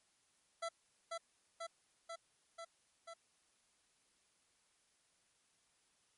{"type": "tone with echo", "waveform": "25% pulse", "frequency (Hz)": 668, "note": "E5", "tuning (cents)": 23, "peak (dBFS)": -35, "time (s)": [0.62, 0.69], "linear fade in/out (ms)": 10, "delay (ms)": 490, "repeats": 5, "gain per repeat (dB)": -2, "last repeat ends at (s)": 3.14, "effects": ["white hiss -75 dBFS RMS until 6.17 s", "MP3 48 kbps"]}